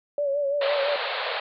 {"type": "tone with vibrato", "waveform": "sine", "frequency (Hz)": 567, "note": "C#5", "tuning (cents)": 39, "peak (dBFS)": -22, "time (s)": [0.18, 0.96], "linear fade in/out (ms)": 2, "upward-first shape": "sine", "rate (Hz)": 5.9, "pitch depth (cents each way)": 55}
{"type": "band-pass noise", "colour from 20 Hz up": "pink", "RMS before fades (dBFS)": -29, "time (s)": [0.61, 1.4], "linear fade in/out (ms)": 5, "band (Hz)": [450, 4400], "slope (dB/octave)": 96}
{"effects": []}